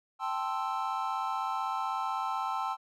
triangle chord, A minor seventh, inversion third, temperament equal, 784 / 880 / 1046.5 / 1318.5 Hz, G5 / A5 / C6 / E6, 0 / 0 / 0 / 0 cents, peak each -34 dBFS, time 0.19-2.77 s, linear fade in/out 50 ms, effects none

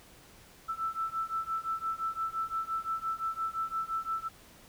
sine beating tone pair, 1321 / 1326.8 Hz, E6 / E6, +3 / +11 cents, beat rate 5.8 Hz, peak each -35 / -34 dBFS, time 0.68-4.29 s, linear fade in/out 20 ms, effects pink hiss -56 dBFS RMS until 4.68 s

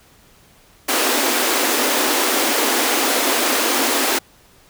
pink high-pass noise, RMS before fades -18 dBFS, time 0.88-4.19 s, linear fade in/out 10 ms, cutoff 240 Hz, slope 96 dB/octave, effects pink hiss -51 dBFS RMS until 4.69 s

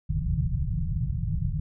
white low-pass noise, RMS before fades -27 dBFS, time 0.09-1.6 s, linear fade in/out 5 ms, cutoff 170 Hz, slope 96 dB/octave, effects none

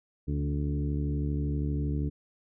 harmonic tone with a mistuned harmonic, 72.6 Hz, D2, 19 cents flat, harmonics 1 / 2 / 3 / 4 / 5 / 6, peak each -30 / -31 / -40 / -35 / -44 / -44 dBFS, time 0.27-2.1 s, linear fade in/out 20 ms, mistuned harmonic 3, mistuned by +23 cents, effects none

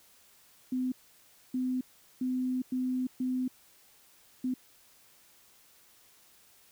sine tone bursts at uneven times, 254.9 Hz, C4, 45 cents flat, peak -28 dBFS, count 6, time 0.72-0.92 / 1.54-1.81 / 2.21-2.62 / 2.72-3.07 / 3.2-3.48 / 4.44-4.54 s, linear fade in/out 5 ms, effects white hiss -61 dBFS RMS until 6.71 s

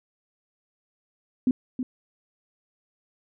sine tone with echo, 253.8 Hz, B3, 47 cents sharp, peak -17 dBFS, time 1.47-1.51 s, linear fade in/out 2 ms, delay 320 ms, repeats 1, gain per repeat -8 dB, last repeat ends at 1.83 s, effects none

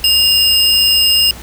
square tone pair together, 2820 / 5086 Hz, F7 / D#8, +16 / +37 cents, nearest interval minor seventh, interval 1021 cents, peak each -12 dBFS, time 0.04-1.31 s, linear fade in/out 2 ms, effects added 60 Hz sine -31 dBFS peak until 1.42 s + pink hiss -34 dBFS RMS until 1.42 s

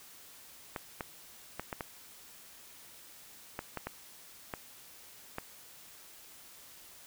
clicks, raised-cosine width 0.5 ms, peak -21 dBFS, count 10, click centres 0.762 / 1.008 / 1.596 / 1.728 / 1.808 / 3.591 / 3.773 / 3.87 / 4.538 / 5.384 s, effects white hiss -54 dBFS RMS until 7.06 s

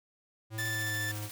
square tone with pitch glide, 110 to 105.34 Hz, A2 to G#2, 0 to +25 cents, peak -37 dBFS, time 0.5-1.3 s, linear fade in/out 50 ms, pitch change -75 cents, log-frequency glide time 0.66-0.96 s
white noise with tremolo, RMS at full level -43 dBFS, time 0.58-1.31 s, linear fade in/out 0 ms, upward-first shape square, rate 14 Hz, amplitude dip 35%
40% pulse tone, 1760 Hz, A6, in tune, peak -32 dBFS, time 0.58-1.12 s, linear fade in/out 10 ms
effects none

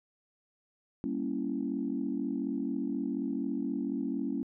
sine chord, G diminished seventh, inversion none, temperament equal with one note detuned, 196 / 233.1 / 277.2 / 331.7 Hz, G3 / Bb3 / Db4 / Fb4, 0 / 0 / 0 / +11 cents, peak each -38 / -35 / -33 / -38 dBFS, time 1.04-4.43 s, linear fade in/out 0 ms, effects tanh soft clip ceiling -20 dBFS

